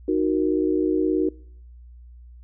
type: chord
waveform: sine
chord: D# minor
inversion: none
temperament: equal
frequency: 311.1 / 370 / 466.2 Hz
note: D#4 / F#4 / A#4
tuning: 0 / 0 / 0 cents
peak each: -22 / -22 / -27 dBFS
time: 0.08-1.29 s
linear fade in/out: 5 ms
effects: noise-tail reverb RT60 0.7 s tail -26 dB re dry + added 60 Hz sine -42 dBFS peak until 2.43 s